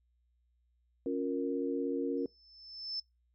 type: chord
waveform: sine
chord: Bb minor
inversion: first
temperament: equal with one note detuned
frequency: 277.2 / 353.9 / 466.2 Hz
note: Db4 / F4 / Bb4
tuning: 0 / +23 / 0 cents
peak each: -34 / -37 / -35 dBFS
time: 1.06-2.26 s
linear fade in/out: 2 ms
type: tone with exponential growth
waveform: sine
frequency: 5274 Hz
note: E8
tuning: in tune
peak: -33 dBFS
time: 2.17-3 s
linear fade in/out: 5 ms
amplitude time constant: 180 ms
effects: noise-tail reverb RT60 0.2 s tail -23 dB re dry + added 60 Hz sine -70 dBFS peak until 3.34 s